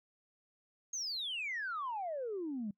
sine exponential sweep, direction down, 6560 to 196 Hz, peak -35 dBFS, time 0.93-2.71 s, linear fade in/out 5 ms, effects noise-tail reverb RT60 0.1 s tail -25 dB re dry + tanh soft clip ceiling -32 dBFS

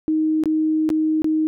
sine tone with dropouts, 312.8 Hz, D#4, 9 cents sharp, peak -16 dBFS, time 0.08-1.47 s, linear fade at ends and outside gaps 0 ms, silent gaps 0.437-0.457 / 0.891-0.902 / 1.22-1.244 s, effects none

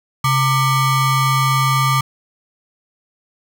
square ring-modulated tone, 526 Hz, C5, 9 cents sharp, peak -11 dBFS, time 0.24-2.01 s, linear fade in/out 5 ms, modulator 660 Hz, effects none

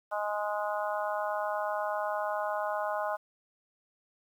harmonic tone, 208.3 Hz, G#3, 5 cents sharp, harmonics 3 / 4 / 5 / 6 / 7, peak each -33 / -35 / -37 / -39 / -40 dBFS, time 0.11-3.17 s, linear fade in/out 20 ms, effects 10-bit

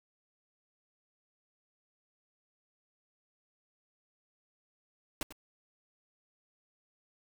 pink noise with echo, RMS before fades -34 dBFS, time 5.21-5.23 s, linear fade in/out 2 ms, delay 95 ms, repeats 1, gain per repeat -13 dB, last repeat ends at 5.325 s, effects none

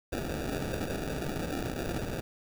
white noise with sample-and-hold, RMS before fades -34 dBFS, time 0.12-2.21 s, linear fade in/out 5 ms, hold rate 1050 Hz, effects none

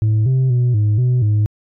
sine tone with pitch steps, 108.4 / 130.7 / 123 / 105.3 / 124.9 / 105.5 Hz, A2 / C3 / B2 / G#2 / B2 / G#2, -25 / -1 / -7 / +24 / +20 / +28 cents, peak -9 dBFS, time 0.02-1.46 s, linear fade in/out 0 ms, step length 240 ms, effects tanh soft clip ceiling -11 dBFS

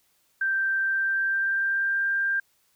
sine tone with pitch glide, 1568 to 1589.9 Hz, G6 to G6, 0 to +24 cents, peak -22 dBFS, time 0.41-2.4 s, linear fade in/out 5 ms, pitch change +24 cents, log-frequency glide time 0.84-2.06 s, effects white hiss -67 dBFS RMS until 2.75 s

